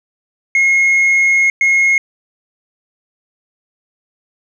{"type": "tone bursts at uneven times", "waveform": "sine", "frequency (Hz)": 2158, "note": "C#7", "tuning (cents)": -47, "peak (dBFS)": -6, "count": 2, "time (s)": [[0.55, 1.5], [1.61, 1.98]], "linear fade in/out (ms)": 2, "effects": ["tanh soft clip ceiling -8 dBFS"]}